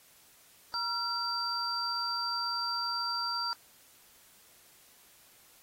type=tone cluster; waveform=sine; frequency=952 / 1370 / 4689 Hz; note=A#5 / F6 / D8; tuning=+36 / -34 / -4 cents; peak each=-38 / -35 / -33 dBFS; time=0.74-3.53 s; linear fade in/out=0 ms; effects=white hiss -60 dBFS RMS until 5.62 s + AAC 48 kbps